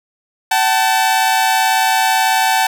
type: tone pair together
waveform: sawtooth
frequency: 761.8 / 880 Hz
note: G5 / A5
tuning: -50 / 0 cents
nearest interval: major second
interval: 250 cents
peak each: -11 dBFS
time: 0.51-2.67 s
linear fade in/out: 5 ms
effects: none